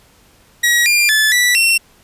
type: tone with pitch steps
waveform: sawtooth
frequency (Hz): 1910 / 2399 / 1735 / 1961 / 2716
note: A#6 / D7 / A6 / B6 / F7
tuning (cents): +42 / +36 / -25 / -13 / -49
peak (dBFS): -7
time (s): 0.63-1.78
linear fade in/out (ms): 10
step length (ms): 230
effects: pink hiss -50 dBFS RMS until 2.03 s + resampled to 32000 Hz